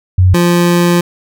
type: tone pair in turn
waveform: sine / 25% pulse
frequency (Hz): 92 / 174.04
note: F#2 / F3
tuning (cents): -9 / -6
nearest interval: major seventh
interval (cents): 1103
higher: second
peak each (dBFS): -4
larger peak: neither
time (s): 0.18-0.34 / 0.34-1.01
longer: second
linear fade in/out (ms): 5
effects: none